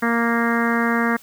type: harmonic tone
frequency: 233.1 Hz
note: A#3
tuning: in tune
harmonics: 1 / 2 / 3 / 4 / 5 / 6 / 7 / 8 / 9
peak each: -20 / -26 / -29 / -29 / -26 / -28 / -26 / -27 / -33 dBFS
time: 0.02-1.17 s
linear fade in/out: 10 ms
effects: white hiss -48 dBFS RMS until 1.22 s